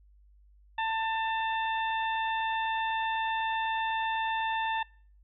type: harmonic tone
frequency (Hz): 892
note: A5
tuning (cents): +23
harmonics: 1 / 2 / 3 / 4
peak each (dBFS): -29 / -34 / -39 / -41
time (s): 0.78-4.83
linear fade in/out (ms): 5
effects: noise-tail reverb RT60 0.5 s tail -26 dB re dry + added 50 Hz sine -56 dBFS peak until 5.23 s